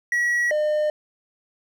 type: tone pair in turn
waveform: triangle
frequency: 1922 / 605.4 Hz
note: B6 / D#5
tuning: -48 / -48 cents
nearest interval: octave + minor sixth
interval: 2000 cents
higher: first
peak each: -17 dBFS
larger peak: neither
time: 0.12-0.51 / 0.51-0.9 s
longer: neither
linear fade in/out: 2 ms
effects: none